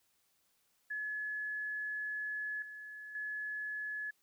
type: tone with level steps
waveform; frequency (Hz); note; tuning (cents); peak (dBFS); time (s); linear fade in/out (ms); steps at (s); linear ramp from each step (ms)
sine; 1705; G#6; +45; -36 / -45 / -37; 0.9-4.11; 10; 2.62 / 3.15; 2
effects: white hiss -75 dBFS RMS until 4.22 s